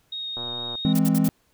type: tone with vibrato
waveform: sine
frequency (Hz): 3729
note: A#7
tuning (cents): 0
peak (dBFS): -29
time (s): 0.12-0.93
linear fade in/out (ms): 5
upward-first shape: triangle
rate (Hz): 4.3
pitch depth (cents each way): 9
type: click train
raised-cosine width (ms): 1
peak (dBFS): -24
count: 47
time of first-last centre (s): 0.37-0.753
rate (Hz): 120
type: chord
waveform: triangle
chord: E augmented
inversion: none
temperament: equal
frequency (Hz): 164.81 / 207.7 / 261.6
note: E3 / G#3 / B#3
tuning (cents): 0 / 0 / 0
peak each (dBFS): -20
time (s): 0.85-1.29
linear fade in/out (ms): 0
type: noise bursts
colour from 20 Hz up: blue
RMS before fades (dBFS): -31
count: 4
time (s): 0.95-1.282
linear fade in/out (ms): 5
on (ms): 41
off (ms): 56
effects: pink hiss -65 dBFS RMS until 1.53 s